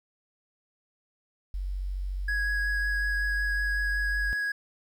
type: tone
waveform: sine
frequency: 47.03 Hz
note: F#1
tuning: 29 cents sharp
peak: -29 dBFS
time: 1.54-4.33 s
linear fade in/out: 0 ms
type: tone with vibrato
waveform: triangle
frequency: 1661.2 Hz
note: G#6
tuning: in tune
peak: -25 dBFS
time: 2.28-4.52 s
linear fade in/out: 5 ms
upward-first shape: triangle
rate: 5.4 Hz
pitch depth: 10 cents each way
effects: 10-bit